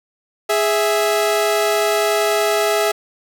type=tone pair together; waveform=sawtooth; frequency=415.3 / 658.4 Hz; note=G#4 / E5; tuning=0 / -2 cents; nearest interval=minor sixth; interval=798 cents; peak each=-14 dBFS; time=0.49-2.92 s; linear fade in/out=10 ms; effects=none